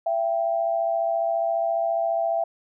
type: tone pair together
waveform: sine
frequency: 670 / 784.6 Hz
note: E5 / G5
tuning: +28 / +1 cents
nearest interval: minor third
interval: 273 cents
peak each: -22 / -27 dBFS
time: 0.06-2.44 s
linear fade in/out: 5 ms
effects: none